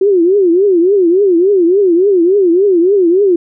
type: tone with vibrato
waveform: sine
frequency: 370 Hz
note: F#4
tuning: in tune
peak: -6 dBFS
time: 0.01-3.36 s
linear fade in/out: 5 ms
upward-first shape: triangle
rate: 3.5 Hz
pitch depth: 220 cents each way
effects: none